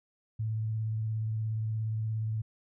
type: tone with vibrato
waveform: sine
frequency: 109.9 Hz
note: A2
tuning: 2 cents flat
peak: -29 dBFS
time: 0.39-2.42 s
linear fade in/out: 10 ms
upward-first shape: sine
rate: 17 Hz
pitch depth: 21 cents each way
effects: none